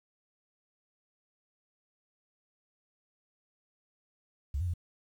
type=tone with pitch steps; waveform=sine; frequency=70.3 / 90 / 86.2 Hz; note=C#2 / F#2 / F2; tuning=+25 / -47 / -22 cents; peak=-29 dBFS; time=4.54-4.738 s; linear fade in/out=5 ms; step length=66 ms; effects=10-bit